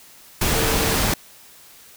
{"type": "tone in noise", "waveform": "sine", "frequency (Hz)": 449.6, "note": "A4", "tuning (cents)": 37, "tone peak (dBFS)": -27, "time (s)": [0.55, 0.96], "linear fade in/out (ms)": 5, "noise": "pink", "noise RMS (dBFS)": -20, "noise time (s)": [0.41, 1.14], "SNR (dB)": -10, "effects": ["white hiss -47 dBFS RMS until 1.96 s"]}